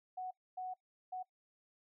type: tone bursts at uneven times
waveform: sine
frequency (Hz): 740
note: F#5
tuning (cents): 0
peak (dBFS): -39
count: 3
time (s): 0.17-0.31 / 0.57-0.74 / 1.12-1.23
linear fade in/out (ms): 10
effects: noise-tail reverb RT60 0.1 s tail -21 dB re dry